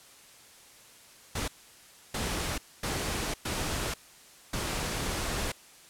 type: noise bursts at uneven times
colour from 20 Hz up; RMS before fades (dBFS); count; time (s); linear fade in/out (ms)
pink; -32; 5; 1.35-1.48 / 2.14-2.58 / 2.83-3.34 / 3.45-3.94 / 4.53-5.52; 5
effects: white hiss -54 dBFS RMS until 5.89 s + low-pass 11000 Hz 12 dB/octave